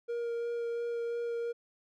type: tone with vibrato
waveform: triangle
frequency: 470 Hz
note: A#4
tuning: 14 cents sharp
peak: -30 dBFS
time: 0.08-1.53 s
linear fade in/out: 20 ms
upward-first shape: sine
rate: 2.9 Hz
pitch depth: 10 cents each way
effects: none